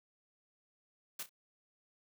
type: noise with echo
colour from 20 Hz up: white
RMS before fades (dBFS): -41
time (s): 1.19-1.23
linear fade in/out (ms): 5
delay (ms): 32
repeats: 2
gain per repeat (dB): -12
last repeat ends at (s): 1.294
effects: high-pass 200 Hz 12 dB/octave